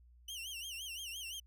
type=tone with vibrato; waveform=sawtooth; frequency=2951 Hz; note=F#7; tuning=5 cents flat; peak=-39 dBFS; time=0.28-1.4 s; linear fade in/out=5 ms; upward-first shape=sine; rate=5.8 Hz; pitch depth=160 cents each way; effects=added 60 Hz sine -59 dBFS peak until 1.46 s